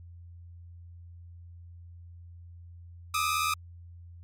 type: tone pair together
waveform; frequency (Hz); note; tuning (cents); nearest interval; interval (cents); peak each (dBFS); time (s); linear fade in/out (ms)
sawtooth; 1197.4 / 1276; D6 / D#6; +33 / +43; minor second; 110; -25; 3.14-3.54; 5
effects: added 86 Hz sine -45 dBFS peak until 4.23 s + MP3 64 kbps